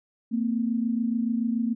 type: tone pair together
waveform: sine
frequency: 227.8 / 254.8 Hz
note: A#3 / C4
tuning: -40 / -46 cents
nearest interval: major second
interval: 194 cents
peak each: -24 / -29 dBFS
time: 0.31-1.75 s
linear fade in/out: 20 ms
effects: none